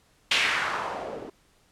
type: noise with low-pass filter sweep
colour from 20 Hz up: blue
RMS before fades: -28 dBFS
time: 0.31-1.3 s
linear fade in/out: 5 ms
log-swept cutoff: 3000 to 370 Hz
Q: 2.1
effects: pink hiss -63 dBFS RMS until 1.71 s + low-pass 11000 Hz 12 dB/octave